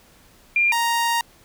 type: tone pair in turn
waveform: sine / sawtooth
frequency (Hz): 2395 / 933.6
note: D7 / A#5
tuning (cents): +33 / +2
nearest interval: octave + major third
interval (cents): 1631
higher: first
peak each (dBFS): -15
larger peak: neither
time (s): 0.56-0.72 / 0.72-1.21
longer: second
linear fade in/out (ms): 2
effects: pink hiss -53 dBFS RMS until 1.44 s